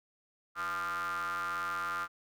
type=ring-modulated tone; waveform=square; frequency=89.4 Hz; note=F2; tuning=41 cents sharp; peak=-31 dBFS; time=0.55-2.08 s; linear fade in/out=50 ms; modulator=1300 Hz; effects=none